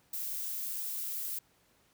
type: noise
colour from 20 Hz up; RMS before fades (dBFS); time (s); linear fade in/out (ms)
violet; -37; 0.13-1.39; 5
effects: pink hiss -68 dBFS RMS until 1.93 s + high-pass 60 Hz 12 dB/octave